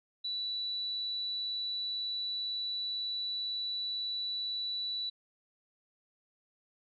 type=tone; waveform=sine; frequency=3951 Hz; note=B7; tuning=in tune; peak=-33 dBFS; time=0.24-5.1 s; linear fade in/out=10 ms; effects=none